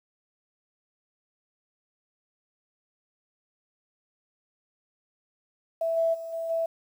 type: tone with level steps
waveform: sine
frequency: 659.3 Hz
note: E5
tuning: in tune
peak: -24 / -21 / -34 / -29 / -24 dBFS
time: 5.81-6.66 s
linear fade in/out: 5 ms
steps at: 5.96 / 6.13 / 6.32 / 6.49 s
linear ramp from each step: 20 ms
effects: 9-bit